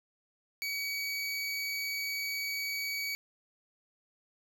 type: tone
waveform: 25% pulse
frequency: 2266 Hz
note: C#7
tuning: 37 cents sharp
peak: -29 dBFS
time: 0.62-3.15 s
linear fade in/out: 0 ms
effects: 10-bit